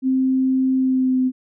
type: tone with pitch glide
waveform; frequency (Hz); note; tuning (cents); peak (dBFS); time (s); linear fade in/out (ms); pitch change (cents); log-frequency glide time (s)
sine; 261.6 to 256.8; C4 to C4; 0 to -32; -15; 0.02-1.32; 50; -32; 0.76-1.21
effects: none